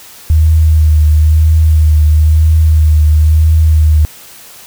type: tone with vibrato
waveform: sine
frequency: 77.78 Hz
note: D#2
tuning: in tune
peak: -4 dBFS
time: 0.3-4.05 s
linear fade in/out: 0 ms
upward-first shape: triangle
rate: 1 Hz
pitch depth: 39 cents each way
effects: white hiss -35 dBFS RMS until 4.66 s